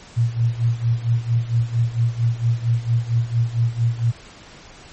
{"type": "tone with tremolo", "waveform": "sine", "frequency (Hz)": 117, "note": "A#2", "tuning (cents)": 7, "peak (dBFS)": -13, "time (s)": [0.16, 4.12], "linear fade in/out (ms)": 20, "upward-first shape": "sine", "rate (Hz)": 4.4, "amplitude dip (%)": 85, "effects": ["pink hiss -43 dBFS RMS until 4.92 s", "MP3 32 kbps"]}